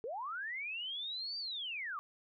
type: linear two-way sweep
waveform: sine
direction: up then down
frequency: 415.3 to 4699 to 1110 Hz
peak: -38 dBFS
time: 0.04-1.99 s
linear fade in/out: 0 ms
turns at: 1.38 s
effects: none